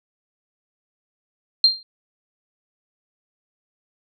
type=tone with exponential decay; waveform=sine; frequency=4184 Hz; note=C8; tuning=1 cent flat; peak=-7 dBFS; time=1.64-1.83 s; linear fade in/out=2 ms; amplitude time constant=41 ms; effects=none